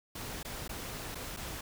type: noise with dropouts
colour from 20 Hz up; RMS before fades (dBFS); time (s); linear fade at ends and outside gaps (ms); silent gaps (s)
pink; -41; 0.15-1.61; 5; 0.43-0.448 / 0.679-0.692 / 1.148-1.153 / 1.365-1.37
effects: none